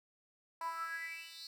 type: tone with high-pass filter sweep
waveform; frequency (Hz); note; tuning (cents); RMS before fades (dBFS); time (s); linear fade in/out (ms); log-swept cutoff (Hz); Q
10% pulse; 329.6; E4; 0; -43; 0.61-1.47; 2; 890 to 4400; 9.1
effects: none